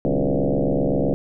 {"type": "tone with frequency modulation", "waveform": "sine", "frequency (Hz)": 146.4, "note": "D3", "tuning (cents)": -5, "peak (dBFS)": -17, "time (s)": [0.05, 1.14], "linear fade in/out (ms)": 0, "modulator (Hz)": 67.8, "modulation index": 6.9, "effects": []}